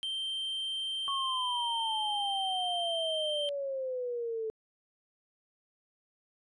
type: tone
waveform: triangle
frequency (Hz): 3137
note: G7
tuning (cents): +1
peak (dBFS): -31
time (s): 0.03-3.49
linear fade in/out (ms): 0
type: exponential sweep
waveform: sine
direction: down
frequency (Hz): 1108.7 to 436.2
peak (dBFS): -32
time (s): 1.08-4.5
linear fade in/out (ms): 0
effects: resampled to 24000 Hz